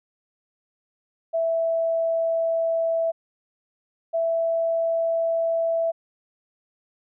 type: tone pair in turn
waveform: sine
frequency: 659.3 / 661.7 Hz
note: E5 / E5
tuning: 0 / +6 cents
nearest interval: unison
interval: 6 cents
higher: second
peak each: -20 dBFS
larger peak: neither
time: 1.33-3.12 / 4.13-5.92 s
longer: neither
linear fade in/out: 20 ms
effects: none